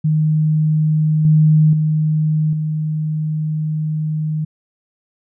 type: tone with level steps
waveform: sine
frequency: 154.8 Hz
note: D#3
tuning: 9 cents flat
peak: -12 / -8 / -13 / -17 dBFS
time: 0.04-4.45 s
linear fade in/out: 10 ms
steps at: 1.25 / 1.73 / 2.53 s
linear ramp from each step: 2 ms
effects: none